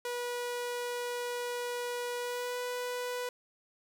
sawtooth tone with pitch glide, 486.2 to 493.6 Hz, B4 to B4, -27 to -1 cents, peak -30 dBFS, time 0.05-3.29 s, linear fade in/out 2 ms, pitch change +26 cents, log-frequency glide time 2.18-2.58 s, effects none

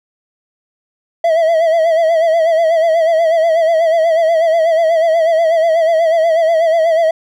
triangle tone with vibrato, 655 Hz, E5, 11 cents flat, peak -7 dBFS, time 1.24-7.11 s, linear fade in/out 5 ms, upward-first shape sine, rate 8.2 Hz, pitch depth 67 cents each way, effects none

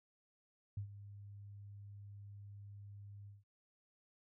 sine tone with ADSR envelope, 101.2 Hz, G#2, 44 cents flat, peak -37 dBFS, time 0.77-3.44 s, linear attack 4 ms, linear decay 96 ms, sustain -13 dB, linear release 170 ms, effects none

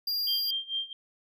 square tone, 4793 Hz, D8, 34 cents sharp, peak -28 dBFS, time 0.07-0.51 s, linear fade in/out 5 ms
sine tone with tremolo, 3177 Hz, G7, 23 cents sharp, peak -27 dBFS, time 0.27-0.93 s, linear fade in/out 2 ms, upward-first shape sine, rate 4.5 Hz, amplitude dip 90%
effects none

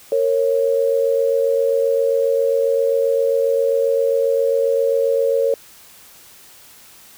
sine tone pair together, 460.5 / 548 Hz, A#4 / C#5, -21 / -20 cents, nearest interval minor third, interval 301 cents, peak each -17 dBFS, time 0.12-5.54 s, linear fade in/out 2 ms, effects white hiss -45 dBFS RMS until 7.17 s

